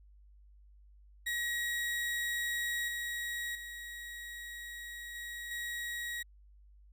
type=tone with level steps; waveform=35% pulse; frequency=1903 Hz; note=A#6; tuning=35 cents sharp; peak=-31 / -34 / -41 / -39 / -35 dBFS; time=1.26-6.23 s; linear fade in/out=10 ms; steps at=2.88 / 3.55 / 5.15 / 5.51 s; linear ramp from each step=2 ms; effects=added 50 Hz sine -56 dBFS peak until 6.92 s